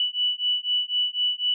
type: beating tone pair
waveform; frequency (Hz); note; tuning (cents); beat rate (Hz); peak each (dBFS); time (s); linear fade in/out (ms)
sine; 2960 / 2964; F#7 / F#7; 0 / +2; 4; -25; 0-1.54; 2
effects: none